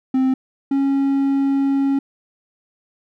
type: tone pair in turn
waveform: triangle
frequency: 261.6 / 274.9 Hz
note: C4 / C#4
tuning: 0 / -14 cents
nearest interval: minor second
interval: 86 cents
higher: second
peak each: -12 / -13 dBFS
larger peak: first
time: 0.14-0.34 / 0.71-1.99 s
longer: second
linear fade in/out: 5 ms
effects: none